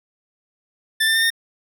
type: tone with pitch steps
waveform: 25% pulse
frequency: 1772 / 1790.5 / 1809.2 / 1828.1 Hz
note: A6 / A6 / A6 / A#6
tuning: +12 / +30 / +48 / -34 cents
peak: -12 dBFS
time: 1-1.304 s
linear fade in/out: 10 ms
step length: 76 ms
effects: none